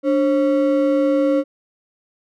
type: ring-modulated tone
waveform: triangle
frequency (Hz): 415.3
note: G#4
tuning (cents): 0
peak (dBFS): -9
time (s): 0.03-1.44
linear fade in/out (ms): 50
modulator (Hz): 123
effects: none